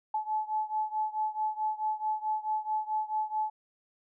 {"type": "beating tone pair", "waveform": "sine", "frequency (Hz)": [860, 864.6], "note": ["A5", "A5"], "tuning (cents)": [-40, -31], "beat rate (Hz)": 4.6, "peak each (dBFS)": [-31, -33], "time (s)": [0.14, 3.5], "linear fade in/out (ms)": 5, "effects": []}